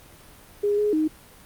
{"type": "tone with pitch steps", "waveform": "sine", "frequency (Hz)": [410.8, 418.2, 311.2], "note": ["G#4", "G#4", "D#4"], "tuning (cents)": [-19, 12, 0], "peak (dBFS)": -19, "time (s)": [0.63, 1.08], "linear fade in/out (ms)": 10, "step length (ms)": 150, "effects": ["pink hiss -49 dBFS RMS until 1.45 s", "Opus 32 kbps"]}